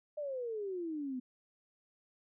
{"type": "exponential sweep", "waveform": "sine", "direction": "down", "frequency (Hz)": [610, 246.9], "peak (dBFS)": -36, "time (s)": [0.17, 1.2], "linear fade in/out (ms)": 10, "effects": []}